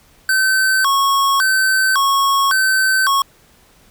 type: tone with vibrato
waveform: square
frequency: 1300 Hz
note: E6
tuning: 24 cents flat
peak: -13 dBFS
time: 0.29-3.22 s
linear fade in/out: 2 ms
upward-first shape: square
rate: 0.9 Hz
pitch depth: 290 cents each way
effects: pink hiss -51 dBFS RMS until 3.9 s